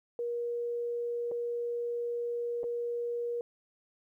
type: tone with dropouts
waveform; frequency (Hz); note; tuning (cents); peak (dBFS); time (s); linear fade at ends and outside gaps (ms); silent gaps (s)
sine; 475.6; A#4; +35; -31; 0.19-3.41; 1; 1.314-1.318 / 2.633-2.64
effects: 12-bit